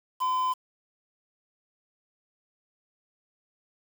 triangle tone with quantisation, 1019 Hz, C6, 46 cents flat, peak -22 dBFS, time 0.2-0.54 s, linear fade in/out 20 ms, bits 7, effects none

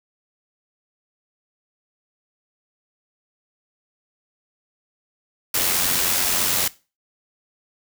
white noise with amplitude modulation, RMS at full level -19 dBFS, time 5.54-6.68 s, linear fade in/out 5 ms, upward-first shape sine, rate 89.3 Hz, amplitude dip 40%, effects noise-tail reverb RT60 0.3 s tail -19 dB re dry

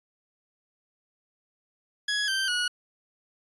20% pulse tone with pitch steps, 1674 / 1561.9 / 1457.3 Hz, G#6 / G6 / F#6, +13 / -7 / -27 cents, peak -20 dBFS, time 2.08-2.68 s, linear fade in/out 5 ms, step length 200 ms, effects resampled to 24000 Hz

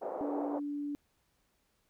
pink band-pass noise, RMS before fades -38 dBFS, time 0.01-0.6 s, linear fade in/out 20 ms, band 430 to 770 Hz, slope 24 dB/octave
sine tone, 289.7 Hz, D4, 24 cents flat, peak -34 dBFS, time 0.21-0.95 s, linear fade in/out 0 ms
effects pink hiss -75 dBFS RMS until 1.89 s

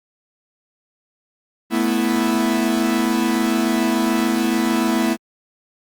45% pulse chord, A suspended second, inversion none, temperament equal, 220 / 246.9 / 329.6 Hz, A3 / B3 / E4, 0 / 0 / 0 cents, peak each -21 dBFS, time 1.7-5.17 s, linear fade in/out 50 ms, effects Opus 32 kbps

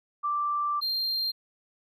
sine / triangle tone pair in turn, 1174.7 / 4186 Hz, D6 / C8, 0 / 0 cents, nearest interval octave + minor seventh, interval 2200 cents, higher second, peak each -25 dBFS, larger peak neither, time 0.23-0.81 / 0.81-1.32 s, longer first, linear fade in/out 20 ms, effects none

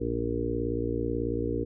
harmonic tone with a mistuned harmonic, 58.27 Hz, A#1, in tune, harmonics 1 / 2 / 4 / 5 / 6 / 7 / 8, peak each -35 / -35 / -37 / -33 / -36 / -35 / -33 dBFS, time 0-1.65 s, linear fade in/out 20 ms, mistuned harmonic 1, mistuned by +27 cents, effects none

